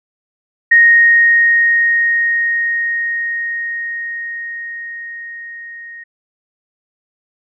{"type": "tone with level ramp", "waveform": "sine", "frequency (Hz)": 1864.7, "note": "A#6", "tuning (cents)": 0, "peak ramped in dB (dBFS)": [-4, -30], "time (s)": [0.71, 6.04], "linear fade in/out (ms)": 10, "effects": []}